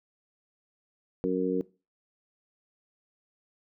harmonic tone, 92.5 Hz, F#2, in tune, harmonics 2 / 3 / 4 / 5, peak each -32 / -30 / -31 / -29 dBFS, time 1.24-1.61 s, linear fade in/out 0 ms, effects noise-tail reverb RT60 0.3 s tail -20 dB re dry

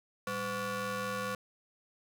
25% pulse ring-modulated tone, 311.1 Hz, D#4, in tune, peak -27 dBFS, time 0.27-1.35 s, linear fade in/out 2 ms, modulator 820 Hz, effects none

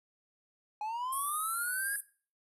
triangle linear sweep, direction up, 831 to 1661.2 Hz, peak -32 dBFS, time 0.81-1.96 s, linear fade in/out 2 ms
white band-pass noise, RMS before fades -38 dBFS, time 1.12-2.01 s, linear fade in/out 10 ms, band 8800 to 12000 Hz, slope 96 dB/octave
effects noise-tail reverb RT60 0.4 s tail -18 dB re dry

